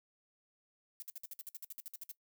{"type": "noise bursts", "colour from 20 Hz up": "violet", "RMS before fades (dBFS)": -45, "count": 15, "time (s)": [1, 2.114], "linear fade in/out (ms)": 0, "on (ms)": 22, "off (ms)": 56, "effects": ["noise-tail reverb RT60 0.1 s tail -19 dB re dry"]}